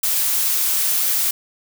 blue noise, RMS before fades -19 dBFS, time 0.03-1.31 s, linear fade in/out 5 ms, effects none

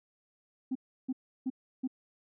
sine tone bursts, 259.6 Hz, C4, 13 cents flat, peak -28 dBFS, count 4, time 0.71-1.876 s, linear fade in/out 10 ms, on 44 ms, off 330 ms, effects tanh soft clip ceiling -26 dBFS

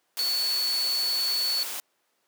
sine tone in noise, 4435 Hz, C#8, in tune, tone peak -24 dBFS, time 0.19-1.63 s, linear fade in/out 0 ms, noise white, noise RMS -34 dBFS, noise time 0.17-1.8 s, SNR +7 dB, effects pink hiss -71 dBFS RMS until 2.27 s + high-pass 400 Hz 12 dB/octave

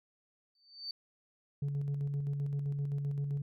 sine tone with exponential growth, 4570 Hz, D8, 48 cents flat, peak -34 dBFS, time 0.55-0.91 s, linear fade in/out 2 ms, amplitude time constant 78 ms
sine tone with tremolo, 142 Hz, C#3, 42 cents sharp, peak -28 dBFS, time 1.62-3.42 s, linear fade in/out 5 ms, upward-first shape square, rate 7.7 Hz, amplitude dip 40%
effects tanh soft clip ceiling -30 dBFS

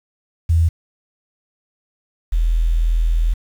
sine tone pair in turn, 82.41 / 41.2 Hz, E2 / E1, 0 / 0 cents, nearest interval octave, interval 1200 cents, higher first, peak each -11 / -13 dBFS, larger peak first, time 0.49-0.69 / 2.32-3.34 s, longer second, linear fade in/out 10 ms, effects 7-bit

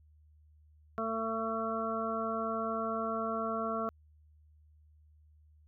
harmonic tone, 224.2 Hz, A3, 33 cents sharp, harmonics 1 / 2 / 3 / 5 / 6, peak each -38 / -39 / -37 / -38 / -38 dBFS, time 0.98-3.89 s, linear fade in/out 0 ms, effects added 76 Hz sine -59 dBFS peak until 5.67 s

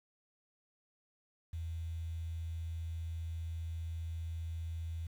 sine tone with quantisation, 82.5 Hz, E2, 2 cents sharp, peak -37 dBFS, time 1.53-5.07 s, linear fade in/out 5 ms, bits 10, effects none

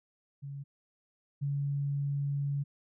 sine tone pair in turn, 140.1 / 141.48 Hz, C#3 / C#3, +19 / +36 cents, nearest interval unison, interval 17 cents, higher second, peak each -38 / -29 dBFS, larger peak second, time 0.42-0.64 / 1.41-2.64 s, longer second, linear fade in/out 20 ms, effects none

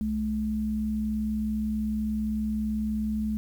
sine tone pair together, 64 / 215.3 Hz, C2 / A3, -38 / -37 cents, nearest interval octave + major sixth, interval 2101 cents, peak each -34 / -26 dBFS, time 0.01-3.37 s, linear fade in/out 0 ms, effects 9-bit

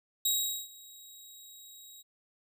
15% pulse tone with ADSR envelope, 3817 Hz, A#7, 40 cents sharp, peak -18 dBFS, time 0.25-2.03 s, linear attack 6 ms, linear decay 420 ms, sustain -24 dB, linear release 24 ms, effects none

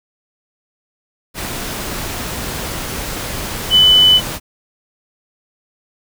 sine tone in noise, 3000 Hz, F#7, 23 cents sharp, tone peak -6 dBFS, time 3.7-4.21 s, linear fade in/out 50 ms, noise pink, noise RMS -24 dBFS, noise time 1.34-4.4 s, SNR +15 dB, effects none

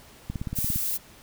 click train, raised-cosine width 5 ms, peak -18 dBFS, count 9, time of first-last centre 0.3-0.76 s, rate 17.4 Hz
violet noise, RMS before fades -28 dBFS, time 0.55-0.98 s, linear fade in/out 20 ms
effects pink hiss -51 dBFS RMS until 1.22 s

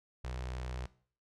sawtooth tone with notch filter, 62.6 Hz, B1, 24 cents sharp, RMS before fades -40 dBFS, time 0.24-0.86 s, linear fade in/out 5 ms, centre 250 Hz, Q 1.1, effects noise-tail reverb RT60 0.5 s tail -19 dB re dry + low-pass 7000 Hz 12 dB/octave

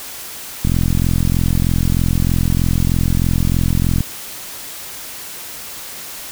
click train, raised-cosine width 5 ms, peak -4 dBFS, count 146, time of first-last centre 0.65-4.006 s, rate 43.2 Hz, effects white hiss -31 dBFS RMS until 6.31 s

